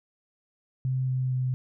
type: tone with pitch steps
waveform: sine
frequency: 130 / 129.03 / 128.06 Hz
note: C3 / C3 / C3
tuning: -11 / -24 / -37 cents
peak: -24 dBFS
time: 0.85-1.54 s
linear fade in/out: 0 ms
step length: 230 ms
effects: none